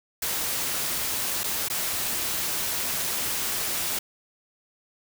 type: noise with dropouts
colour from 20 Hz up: white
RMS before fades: -28 dBFS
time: 0.22-3.99 s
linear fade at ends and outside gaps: 5 ms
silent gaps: 1.435-1.44 / 1.685-1.699 s
effects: none